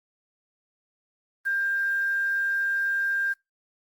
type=tone with quantisation; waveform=sine; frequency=1594 Hz; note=G6; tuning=28 cents sharp; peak=-23 dBFS; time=1.45-3.34 s; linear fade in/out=20 ms; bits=8; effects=noise-tail reverb RT60 0.2 s tail -24 dB re dry + Opus 32 kbps